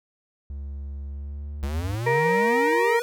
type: tone with pitch glide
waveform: triangle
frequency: 70 to 74.16 Hz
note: C#2 to D2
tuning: +18 to +17 cents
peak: -29 dBFS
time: 0.5-1.95 s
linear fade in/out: 0 ms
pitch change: +99 cents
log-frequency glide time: 1.1-1.71 s
type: exponential sweep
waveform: square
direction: up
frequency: 66.5 to 493.9 Hz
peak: -27 dBFS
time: 1.63-3.02 s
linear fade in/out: 0 ms
type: harmonic tone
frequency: 470 Hz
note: A#4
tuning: 14 cents sharp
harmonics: 1 / 2 / 4 / 5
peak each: -21 / -24 / -26 / -32 dBFS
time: 2.06-3 s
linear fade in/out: 10 ms
effects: none